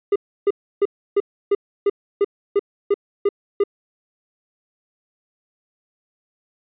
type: tone bursts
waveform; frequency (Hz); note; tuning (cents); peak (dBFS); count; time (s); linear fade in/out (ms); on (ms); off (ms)
triangle; 404.4; G#4; -46; -11; 11; 0.12-3.638; 5; 38; 310
effects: resampled to 8000 Hz